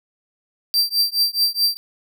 45% pulse tone with tremolo, 4699 Hz, D8, in tune, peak -12 dBFS, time 0.74-1.77 s, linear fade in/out 0 ms, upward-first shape triangle, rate 4.7 Hz, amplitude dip 100%, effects none

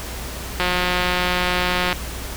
click train, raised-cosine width 0.3 ms, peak -4 dBFS, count 240, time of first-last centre 0.6-1.928 s, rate 180 Hz, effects added 60 Hz sine -31 dBFS peak until 2.36 s + pink hiss -32 dBFS RMS until 2.36 s

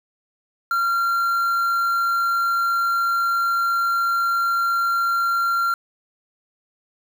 triangle tone with quantisation, 1377 Hz, F6, 25 cents flat, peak -16 dBFS, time 0.71-5.74 s, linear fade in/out 2 ms, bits 6, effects none

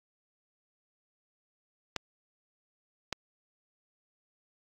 clicks, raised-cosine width 0.2 ms, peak -14 dBFS, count 2, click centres 1.963 / 3.127 s, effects AAC 48 kbps

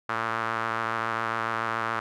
sawtooth tone with band-pass filter, 113.4 Hz, A#2, 47 cents flat, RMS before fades -29 dBFS, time 0.09-2 s, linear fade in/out 5 ms, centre 1300 Hz, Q 2.7, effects none

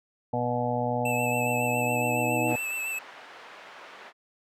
harmonic tone, 122 Hz, B2, 21 cents flat, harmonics 1 / 2 / 4 / 5 / 6 / 7, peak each -32 / -32 / -32 / -32 / -32 / -32 dBFS, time 0.33-2.56 s, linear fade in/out 5 ms
sine tone with exponential growth, 318.5 Hz, D#4, 41 cents sharp, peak -28 dBFS, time 0.41-2.53 s, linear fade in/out 1 ms, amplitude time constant 460 ms
square tone with vibrato, 2635 Hz, E7, 1 cent flat, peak -30 dBFS, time 1.05-2.99 s, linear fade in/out 5 ms, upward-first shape sine, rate 7.2 Hz, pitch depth 29 cents each way
pink band-pass noise, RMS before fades -47 dBFS, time 2.46-4.13 s, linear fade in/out 50 ms, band 680 to 2400 Hz, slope 12 dB/octave
effects none

